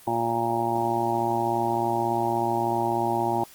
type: harmonic tone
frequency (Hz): 116.54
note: A#2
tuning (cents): 0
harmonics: 1 / 2 / 3 / 5 / 6 / 7 / 8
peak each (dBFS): -34 / -33 / -28 / -35 / -30 / -27 / -29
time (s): 0.07-3.44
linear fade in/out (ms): 5
effects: white hiss -50 dBFS RMS until 3.54 s + Opus 24 kbps